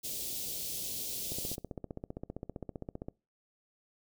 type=band-stop noise; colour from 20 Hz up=white; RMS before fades=-38 dBFS; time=0.03-1.56 s; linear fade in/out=20 ms; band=560 to 3200 Hz; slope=24 dB/octave
type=click train; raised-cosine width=2 ms; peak=-26 dBFS; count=28; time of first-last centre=1.32-3.085 s; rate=15.3 Hz
effects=noise-tail reverb RT60 0.3 s tail -24 dB re dry